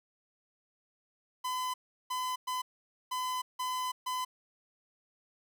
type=tone bursts at uneven times; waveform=45% pulse; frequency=1012 Hz; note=B5; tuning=42 cents sharp; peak=-32 dBFS; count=6; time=1.44-1.74 / 2.1-2.36 / 2.47-2.62 / 3.11-3.42 / 3.59-3.92 / 4.06-4.25 s; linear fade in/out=10 ms; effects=none